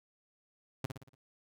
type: tone with echo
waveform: sawtooth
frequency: 132.8 Hz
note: C3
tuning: 26 cents sharp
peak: -27 dBFS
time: 0.84-0.86 s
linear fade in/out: 5 ms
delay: 58 ms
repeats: 5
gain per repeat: -6 dB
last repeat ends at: 1.15 s
effects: none